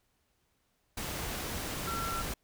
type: tone in noise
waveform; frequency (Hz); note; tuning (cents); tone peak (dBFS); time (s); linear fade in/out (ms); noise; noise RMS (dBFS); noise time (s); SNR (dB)
sine; 1355; E6; +47; -35; 1.87-2.22; 5; pink; -37; 0.97-2.34; -1
effects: pink hiss -75 dBFS RMS until 2.43 s